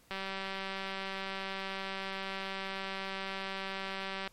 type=click train; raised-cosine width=0.3 ms; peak=-22 dBFS; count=805; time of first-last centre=0.11-4.276 s; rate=193 Hz; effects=pink hiss -64 dBFS RMS until 4.32 s + MP3 64 kbps